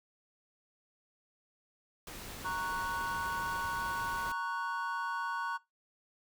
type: noise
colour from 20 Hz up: pink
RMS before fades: -45 dBFS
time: 2.07-4.32 s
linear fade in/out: 2 ms
type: chord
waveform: triangle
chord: F# major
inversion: first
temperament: equal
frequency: 932.3 / 1108.7 / 1480 Hz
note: A#5 / C#6 / F#6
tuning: 0 / 0 / 0 cents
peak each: -36 dBFS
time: 2.44-5.58 s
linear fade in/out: 20 ms
effects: noise-tail reverb RT60 0.2 s tail -21 dB re dry